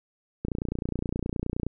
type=click train; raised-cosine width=3 ms; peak=-16 dBFS; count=37; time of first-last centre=0.45-1.666 s; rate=29.6 Hz; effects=none